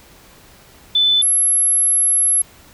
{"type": "tone pair in turn", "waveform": "sine", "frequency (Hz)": [3509, 11140], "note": ["A7", "F9"], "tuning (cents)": [-5, -5], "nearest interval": "octave + minor sixth", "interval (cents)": 2000, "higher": "second", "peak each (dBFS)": [-11, -12], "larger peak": "first", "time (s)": [[0.95, 1.22], [1.22, 2.42]], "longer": "second", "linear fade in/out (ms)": 5, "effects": ["pink hiss -46 dBFS RMS until 2.73 s"]}